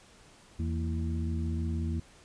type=harmonic tone with a mistuned harmonic; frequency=82.7 Hz; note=E2; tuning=6 cents sharp; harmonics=1 / 2 / 3 / 4; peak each=-30 / -38 / -37 / -42 dBFS; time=0.59-2 s; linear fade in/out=5 ms; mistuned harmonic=3; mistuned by=-120 cents; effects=pink hiss -57 dBFS RMS until 2.24 s + resampled to 22050 Hz